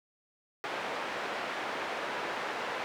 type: band-pass noise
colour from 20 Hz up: pink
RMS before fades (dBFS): -36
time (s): 0.64-2.84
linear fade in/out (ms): 0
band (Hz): 500 to 2300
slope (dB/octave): 12
effects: none